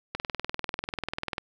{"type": "click train", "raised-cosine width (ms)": 0.3, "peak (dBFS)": -14, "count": 26, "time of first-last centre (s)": [0.15, 1.382], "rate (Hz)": 20.3, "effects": []}